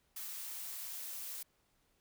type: noise with high-pass filter sweep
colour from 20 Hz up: blue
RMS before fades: -44 dBFS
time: 0.16-1.43 s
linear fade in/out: 5 ms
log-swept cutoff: 1100 to 370 Hz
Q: 1.4
effects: pink hiss -75 dBFS RMS until 2 s